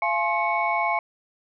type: tone cluster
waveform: sine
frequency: 686 / 850 / 1063 / 2221 Hz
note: F5 / G#5 / C6 / C#7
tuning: -31 / +40 / +27 / +3 cents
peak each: -26 dBFS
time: 0.02-0.99 s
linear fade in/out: 2 ms
effects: tanh soft clip ceiling -11 dBFS